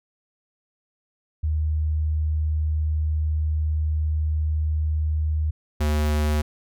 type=tone pair in turn; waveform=sine / square; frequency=77.2 / 75.31 Hz; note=D#2 / D2; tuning=-13 / +44 cents; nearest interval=unison; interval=43 cents; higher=first; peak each=-20 dBFS; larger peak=neither; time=1.43-5.51 / 5.8-6.42 s; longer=first; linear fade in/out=10 ms; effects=none